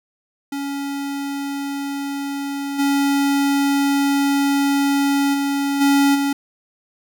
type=tone with level steps; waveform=square; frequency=280 Hz; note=C#4; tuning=18 cents sharp; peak=-24 / -16 / -19 / -13 / -18 dBFS; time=0.52-6.33 s; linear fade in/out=5 ms; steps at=2.78 / 5.33 / 5.8 / 6.14 s; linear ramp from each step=20 ms; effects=none